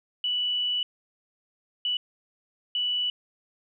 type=tone bursts at uneven times; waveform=sine; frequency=2959 Hz; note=F#7; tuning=1 cent flat; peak=-24 dBFS; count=3; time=0.24-0.83 / 1.85-1.97 / 2.75-3.1 s; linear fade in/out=2 ms; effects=none